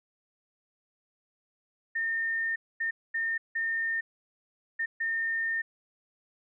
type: tone bursts at uneven times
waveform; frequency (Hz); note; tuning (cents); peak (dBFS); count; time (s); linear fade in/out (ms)
sine; 1819; A#6; -43; -27; 6; 1.95-2.56 / 2.8-2.91 / 3.14-3.38 / 3.55-4.01 / 4.79-4.86 / 5-5.62; 10
effects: none